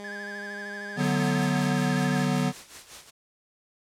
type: tone with pitch glide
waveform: 15% pulse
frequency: 203.9 to 221.1 Hz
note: G#3 to A3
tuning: -32 to +9 cents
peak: -32 dBFS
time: 0-1.72 s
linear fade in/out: 0 ms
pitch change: +141 cents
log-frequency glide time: 0.99-1.11 s
type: tone with vibrato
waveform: triangle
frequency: 1661.2 Hz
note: G#6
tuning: in tune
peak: -34 dBFS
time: 0.04-2.25 s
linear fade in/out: 5 ms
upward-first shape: sine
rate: 13 Hz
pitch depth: 75 cents each way
type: chord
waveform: square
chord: B minor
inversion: first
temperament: equal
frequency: 146.83 / 185 / 246.9 Hz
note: D3 / F#3 / B3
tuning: 0 / 0 / 0 cents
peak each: -28 dBFS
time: 0.96-2.53 s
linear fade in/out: 50 ms
type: noise with tremolo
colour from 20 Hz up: white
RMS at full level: -41 dBFS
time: 1.02-3.11 s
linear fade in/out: 20 ms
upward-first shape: sine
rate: 5.3 Hz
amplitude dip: 70%
effects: low-pass 9000 Hz 12 dB/octave